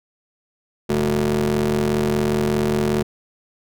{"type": "ring-modulated tone", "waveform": "30% pulse", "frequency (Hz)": 77, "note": "D#2", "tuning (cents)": -17, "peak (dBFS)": -12, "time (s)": [0.89, 3.03], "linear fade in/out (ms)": 10, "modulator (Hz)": 292, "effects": []}